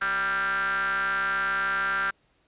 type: ring-modulated tone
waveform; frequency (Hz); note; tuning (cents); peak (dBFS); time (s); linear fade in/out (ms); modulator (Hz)
square; 100.9; G#2; -49; -22; 0.01-2.11; 10; 1480
effects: pink hiss -67 dBFS RMS until 2.47 s + resampled to 8000 Hz